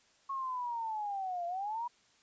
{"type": "linear two-way sweep", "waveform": "sine", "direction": "down then up", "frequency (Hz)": [1100, 682, 978], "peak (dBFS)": -34, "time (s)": [0.29, 1.88], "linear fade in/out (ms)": 10, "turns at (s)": 1.46, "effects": ["white hiss -67 dBFS RMS until 2.22 s", "resampled to 16000 Hz"]}